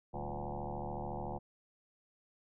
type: tone with frequency modulation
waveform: sine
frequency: 354.2 Hz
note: F4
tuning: 24 cents sharp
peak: -37 dBFS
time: 0.13-1.39 s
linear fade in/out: 20 ms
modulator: 73.8 Hz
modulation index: 7.2
effects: none